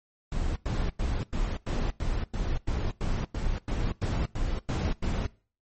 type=noise bursts; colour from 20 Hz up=brown; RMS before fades=-28 dBFS; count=15; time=0.32-5.264 s; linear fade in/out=2 ms; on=240 ms; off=96 ms; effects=noise-tail reverb RT60 0.4 s tail -22 dB re dry + MP3 32 kbps